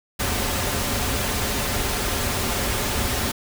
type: noise with comb filter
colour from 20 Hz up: pink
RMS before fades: -24 dBFS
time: 0.19-3.32 s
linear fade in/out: 10 ms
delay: 6.2 ms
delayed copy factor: -0.5
effects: none